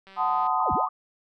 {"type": "click train", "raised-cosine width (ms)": 0.3, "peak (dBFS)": -33, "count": 78, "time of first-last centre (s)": [0.07, 0.469], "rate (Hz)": 193}
{"type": "chord", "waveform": "sine", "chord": "F# diminished seventh", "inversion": "none", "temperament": "equal with one note detuned", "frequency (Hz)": [740, 880, 1025.6, 1244.5], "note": ["F#5", "A5", "C6", "Eb6"], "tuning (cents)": [0, 0, -35, 0], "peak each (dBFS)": -27, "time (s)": [0.16, 0.89], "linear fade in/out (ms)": 50}
{"type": "linear two-way sweep", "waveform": "sine", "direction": "down then up", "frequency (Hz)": [1246, 36.71, 1246], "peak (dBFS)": -29, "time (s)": [0.59, 0.89], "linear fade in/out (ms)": 10, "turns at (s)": 0.73}
{"effects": []}